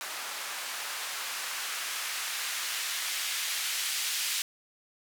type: noise with band-pass filter sweep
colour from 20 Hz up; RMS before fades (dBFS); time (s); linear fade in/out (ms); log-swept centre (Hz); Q
blue; -34; 0.01-4.42; 0; 980 to 2800; 0.83
effects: none